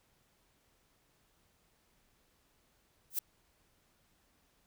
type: noise with exponential growth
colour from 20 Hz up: violet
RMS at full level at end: -27 dBFS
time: 3.1-3.19 s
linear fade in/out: 5 ms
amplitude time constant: 19 ms
effects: pink hiss -72 dBFS RMS until 4.66 s